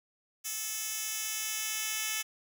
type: tone with high-pass filter sweep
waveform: 10% pulse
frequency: 435.3 Hz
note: A4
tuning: 19 cents flat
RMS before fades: -35 dBFS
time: 0.44-2.23 s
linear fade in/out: 20 ms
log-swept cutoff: 5900 to 3300 Hz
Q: 0.79
effects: none